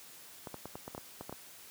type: clicks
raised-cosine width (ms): 1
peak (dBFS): -27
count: 10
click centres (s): 0.472 / 0.543 / 0.656 / 0.755 / 0.879 / 0.949 / 0.979 / 1.21 / 1.295 / 1.326
effects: white hiss -53 dBFS RMS until 1.7 s + high-pass 80 Hz 12 dB/octave